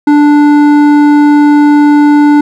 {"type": "tone with hard clipping", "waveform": "sine", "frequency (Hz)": 293.7, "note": "D4", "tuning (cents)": 0, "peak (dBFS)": -4, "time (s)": [0.07, 2.41], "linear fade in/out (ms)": 5, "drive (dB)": 10, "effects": []}